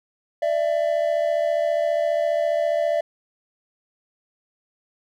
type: tone pair together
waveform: triangle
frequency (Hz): 592 / 666.8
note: D5 / E5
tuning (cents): +14 / +20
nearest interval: major second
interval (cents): 206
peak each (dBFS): -20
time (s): 0.42-3.01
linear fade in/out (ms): 5
effects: none